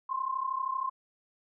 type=tone pair together; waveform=sine; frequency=1036 / 1068.8 Hz; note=C6 / C6; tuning=-17 / +36 cents; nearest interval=minor second; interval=53 cents; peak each=-33 / -32 dBFS; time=0.09-0.9 s; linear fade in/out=10 ms; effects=none